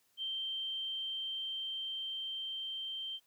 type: tone with level ramp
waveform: sine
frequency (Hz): 3136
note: G7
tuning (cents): 0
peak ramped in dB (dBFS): -35 to -38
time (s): 0.17-3.2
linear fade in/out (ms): 50
effects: white hiss -73 dBFS RMS until 3.26 s + high-pass 80 Hz 12 dB/octave